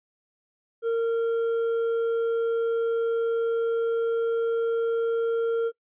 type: tone with hard clipping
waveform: sine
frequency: 459.9 Hz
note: A#4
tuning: 23 cents flat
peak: -23 dBFS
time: 0.82-5.72 s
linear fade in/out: 50 ms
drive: 4 dB
effects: noise-tail reverb RT60 0.1 s tail -23 dB re dry + resampled to 8000 Hz